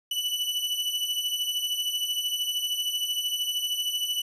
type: beating tone pair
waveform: 40% pulse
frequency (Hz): 2960 / 2973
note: F#7 / F#7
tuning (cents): 0 / +8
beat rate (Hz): 13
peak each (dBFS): -32 / -27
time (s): 0.11-4.22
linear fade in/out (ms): 5
effects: resampled to 32000 Hz